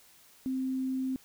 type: tone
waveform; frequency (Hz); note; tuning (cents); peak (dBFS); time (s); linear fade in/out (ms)
sine; 261.4; C4; -1; -29; 0.46-1.16; 0
effects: white hiss -59 dBFS RMS until 1.24 s